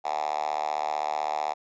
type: tone with high-pass filter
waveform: 5% pulse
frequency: 75.7 Hz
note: D#2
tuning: 47 cents flat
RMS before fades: -29 dBFS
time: 0.04-1.54 s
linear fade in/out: 20 ms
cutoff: 770 Hz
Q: 6.2
effects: resampled to 16000 Hz